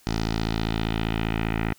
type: tone with low-pass filter sweep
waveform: 10% pulse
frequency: 55.1 Hz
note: A1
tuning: 3 cents sharp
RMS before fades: -26 dBFS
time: 0.07-1.73 s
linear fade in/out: 0 ms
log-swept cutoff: 5400 to 2200 Hz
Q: 2.3
effects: white hiss -57 dBFS RMS until 1.78 s